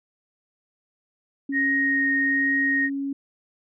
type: tone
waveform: sine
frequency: 276.9 Hz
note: C#4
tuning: 2 cents flat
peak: -25 dBFS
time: 1.49-3.13 s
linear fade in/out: 5 ms
type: tone with vibrato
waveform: sine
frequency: 1864.7 Hz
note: A#6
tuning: in tune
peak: -20 dBFS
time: 1.52-2.9 s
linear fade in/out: 50 ms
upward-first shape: triangle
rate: 1.2 Hz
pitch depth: 9 cents each way
effects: none